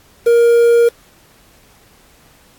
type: tone with quantisation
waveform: triangle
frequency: 470 Hz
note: A#4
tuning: 14 cents sharp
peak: -5 dBFS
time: 0.26-0.89 s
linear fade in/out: 10 ms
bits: 5
effects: pink hiss -49 dBFS RMS until 2.58 s + AAC 64 kbps